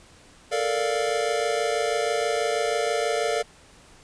square chord, Bb major seventh, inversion third, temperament equal, 440 / 466.2 / 587.3 / 698.5 Hz, A4 / Bb4 / D5 / F5, 0 / 0 / 0 / 0 cents, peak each -29 dBFS, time 0.51-3.43 s, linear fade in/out 20 ms, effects pink hiss -52 dBFS RMS until 4.03 s + resampled to 22050 Hz

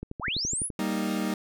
click train, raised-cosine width 3 ms, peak -22 dBFS, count 9, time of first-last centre 0.03-0.702 s, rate 11.9 Hz
sine linear sweep, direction up, 444.8 to 11050 Hz, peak -27 dBFS, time 0.2-0.7 s, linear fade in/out 50 ms
40% pulse chord, Eb major, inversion first, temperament equal, 196 / 233.1 / 311.1 Hz, G3 / Bb3 / Eb4, 0 / 0 / 0 cents, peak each -29 / -31 / -31 dBFS, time 0.79-1.34 s, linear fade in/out 2 ms
effects none

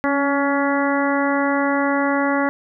harmonic tone with a mistuned harmonic, 281.5 Hz, C#4, 27 cents sharp, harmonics 1 / 2 / 3 / 4 / 5 / 6 / 7, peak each -20 / -23 / -25 / -26 / -27 / -28 / -28 dBFS, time 0.04-2.49 s, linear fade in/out 0 ms, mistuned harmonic 1, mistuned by -21 cents, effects none

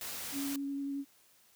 white noise, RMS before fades -41 dBFS, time 0.01-0.56 s, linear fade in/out 2 ms
sine tone with vibrato, 278.8 Hz, C#4, 10 cents sharp, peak -34 dBFS, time 0.32-1.05 s, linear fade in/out 50 ms, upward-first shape square, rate 11 Hz, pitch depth 9 cents each way
effects white hiss -65 dBFS RMS until 1.55 s + high-pass 60 Hz 12 dB/octave

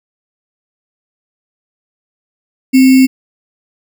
sine tone with sample-and-hold, 261.6 Hz, C4, in tune, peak -3 dBFS, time 2.73-3.07 s, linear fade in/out 20 ms, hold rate 2450 Hz, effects none

